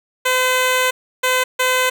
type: tone bursts at uneven times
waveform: 10% pulse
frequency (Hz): 510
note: C5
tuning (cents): -44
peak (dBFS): -6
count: 3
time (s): 0.25-0.91 / 1.23-1.44 / 1.59-1.9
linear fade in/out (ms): 10
effects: none